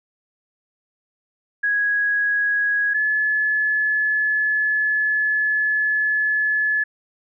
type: tone pair in turn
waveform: sine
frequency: 1661.2 / 1715.8 Hz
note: G#6 / A6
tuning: 0 / -44 cents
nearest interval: minor second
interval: 56 cents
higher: second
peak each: -17 / -17 dBFS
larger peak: neither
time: 1.63-2.94 / 2.94-6.84 s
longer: second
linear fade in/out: 10 ms
effects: none